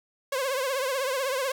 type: tone with vibrato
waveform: sawtooth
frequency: 531 Hz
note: C5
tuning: 25 cents sharp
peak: -22 dBFS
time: 0.32-1.52 s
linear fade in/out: 5 ms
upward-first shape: triangle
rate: 16 Hz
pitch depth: 120 cents each way
effects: none